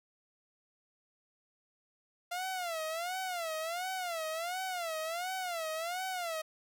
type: tone with vibrato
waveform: sawtooth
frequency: 690 Hz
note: F5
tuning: 21 cents flat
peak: -31 dBFS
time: 2.31-6.42 s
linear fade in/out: 10 ms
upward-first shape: sine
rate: 1.4 Hz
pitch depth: 160 cents each way
effects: none